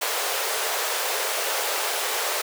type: high-pass noise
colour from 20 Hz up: pink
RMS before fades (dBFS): -26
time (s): 0.01-2.42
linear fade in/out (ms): 10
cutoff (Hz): 420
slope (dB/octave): 48
effects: none